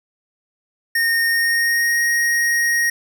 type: tone with pitch glide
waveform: square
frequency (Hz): 1842 to 1874.2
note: A#6 to A#6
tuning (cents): -21 to +9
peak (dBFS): -16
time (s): 0.95-2.9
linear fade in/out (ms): 5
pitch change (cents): +30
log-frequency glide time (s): 1.29-2.02
effects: none